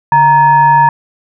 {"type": "tone with frequency modulation", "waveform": "sine", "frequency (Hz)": 932.3, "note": "A#5", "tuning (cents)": 0, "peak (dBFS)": -4, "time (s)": [0.12, 0.89], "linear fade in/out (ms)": 2, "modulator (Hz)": 787, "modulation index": 0.48, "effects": []}